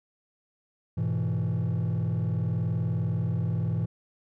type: chord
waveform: triangle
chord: E major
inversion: first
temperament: just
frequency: 103.01 / 123.61 / 164.81 Hz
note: G#2 / B2 / E3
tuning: -14 / +2 / 0 cents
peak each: -26 dBFS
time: 0.97-3.86 s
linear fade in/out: 10 ms
effects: tanh soft clip ceiling -20 dBFS